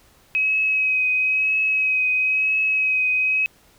sine tone with vibrato, 2542 Hz, D#7, 36 cents sharp, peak -17 dBFS, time 0.35-3.46 s, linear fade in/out 0 ms, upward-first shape triangle, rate 1 Hz, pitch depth 25 cents each way, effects pink hiss -55 dBFS RMS until 3.78 s

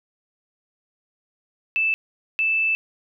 sine tone bursts at uneven times, 2637 Hz, E7, in tune, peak -18 dBFS, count 2, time 1.76-1.94 / 2.39-2.75 s, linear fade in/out 0 ms, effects none

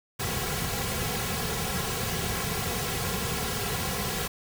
pink noise with comb filter, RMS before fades -30 dBFS, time 0.19-4.28 s, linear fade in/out 10 ms, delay 3.3 ms, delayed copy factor -0.85, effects none

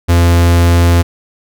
45% pulse tone, 85.8 Hz, F2, 30 cents flat, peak -6 dBFS, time 0.08-1.03 s, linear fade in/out 20 ms, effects none

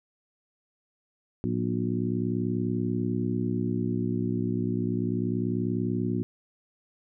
harmonic tone with a mistuned harmonic, 60.3 Hz, B1, 41 cents flat, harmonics 2 / 3 / 4 / 5 / 6, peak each -31 / -31 / -30 / -34 / -34 dBFS, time 1.44-6.23 s, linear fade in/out 0 ms, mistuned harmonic 2, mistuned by -130 cents, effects none

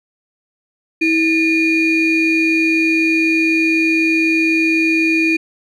triangle ring-modulated tone, 1056 Hz, C6, 16 cents sharp, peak -7 dBFS, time 1.01-5.37 s, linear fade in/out 10 ms, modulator 1380 Hz, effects none

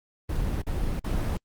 brown noise bursts, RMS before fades -27 dBFS, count 3, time 0.29-1.372 s, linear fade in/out 5 ms, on 330 ms, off 46 ms, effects Opus 24 kbps

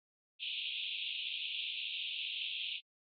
white band-pass noise, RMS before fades -40 dBFS, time 0.39-2.81 s, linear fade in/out 50 ms, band 2500 to 3700 Hz, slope 96 dB/octave, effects AAC 32 kbps

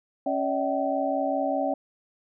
sine tone cluster, 275.9 / 576 / 641 / 766 Hz, C#4 / D5 / E5 / G5, -8 / -34 / -49 / -40 cents, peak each -29 dBFS, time 0.26-1.74 s, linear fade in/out 5 ms, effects none

